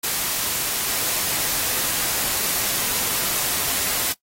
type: noise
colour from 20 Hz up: white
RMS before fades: -23 dBFS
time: 0.03-4.13 s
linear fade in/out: 10 ms
effects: noise-tail reverb RT60 0.1 s tail -18 dB re dry + AAC 48 kbps